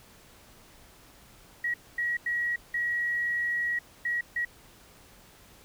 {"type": "tone bursts at uneven times", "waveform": "sine", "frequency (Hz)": 1911, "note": "A#6", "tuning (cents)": 43, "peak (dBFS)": -26, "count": 6, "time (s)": [[1.64, 1.74], [1.98, 2.17], [2.26, 2.56], [2.74, 3.79], [4.05, 4.21], [4.36, 4.45]], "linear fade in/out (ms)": 5, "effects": ["pink hiss -55 dBFS RMS until 5.64 s"]}